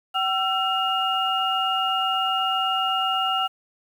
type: tone cluster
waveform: sine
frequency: 762 / 1346 / 2845 Hz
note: G5 / E6 / F7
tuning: -49 / +36 / +31 cents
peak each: -25 dBFS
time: 0.14-3.48 s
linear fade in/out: 20 ms
effects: 8-bit